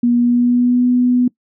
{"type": "tone with pitch glide", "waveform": "sine", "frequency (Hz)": [240.2, 247.5], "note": ["B3", "B3"], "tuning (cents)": [-48, 4], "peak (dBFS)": -10, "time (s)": [0.03, 1.28], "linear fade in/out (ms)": 5, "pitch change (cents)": 52, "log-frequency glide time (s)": [0.17, 0.86], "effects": ["noise-tail reverb RT60 0.1 s tail -22 dB re dry"]}